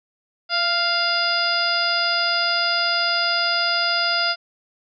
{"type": "harmonic tone with a mistuned harmonic", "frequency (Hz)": 698.5, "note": "F5", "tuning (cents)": 0, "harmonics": [1, 2, 3, 4, 5, 6, 7], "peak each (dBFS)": [-26, -23, -30, -29, -30, -33, -22], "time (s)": [0.49, 4.36], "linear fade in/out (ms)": 50, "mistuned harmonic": 1, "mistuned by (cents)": -36, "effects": []}